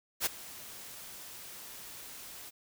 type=noise with ADSR envelope; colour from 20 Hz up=white; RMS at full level=-28 dBFS; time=0.2-2.51 s; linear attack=60 ms; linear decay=15 ms; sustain=-19 dB; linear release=26 ms; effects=none